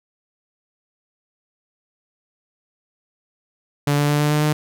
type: tone with pitch steps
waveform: sawtooth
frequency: 144.5 / 145.84 / 147.2 / 148.56 / 149.94 / 151.33 Hz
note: D3 / D3 / D3 / D3 / D3 / D#3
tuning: -28 / -12 / +4 / +20 / +36 / -48 cents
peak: -12 dBFS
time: 3.87-4.53 s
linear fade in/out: 5 ms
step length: 110 ms
effects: none